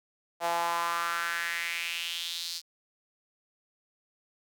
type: tone with high-pass filter sweep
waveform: sawtooth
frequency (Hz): 170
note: F3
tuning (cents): -46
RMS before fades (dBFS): -32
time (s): 0.4-2.62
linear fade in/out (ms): 50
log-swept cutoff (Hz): 720 to 4700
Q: 3.8
effects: none